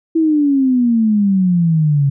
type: exponential sweep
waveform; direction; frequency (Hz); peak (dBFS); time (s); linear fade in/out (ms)
sine; down; 329.6 to 137.1; -10; 0.15-2.1; 10
effects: none